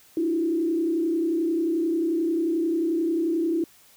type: tone with frequency modulation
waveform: sine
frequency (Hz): 331.3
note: E4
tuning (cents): +9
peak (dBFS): -21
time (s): 0.17-3.64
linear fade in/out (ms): 2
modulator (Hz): 31.3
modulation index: 0.77
effects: white hiss -55 dBFS RMS until 3.96 s